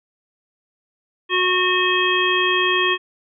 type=harmonic tone with a mistuned harmonic; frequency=365.6 Hz; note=F#4; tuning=21 cents flat; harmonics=1 / 3 / 5 / 7 / 9; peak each=-22 / -22 / -22 / -22 / -22 dBFS; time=1.29-2.98 s; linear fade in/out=50 ms; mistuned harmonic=9; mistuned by=-32 cents; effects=none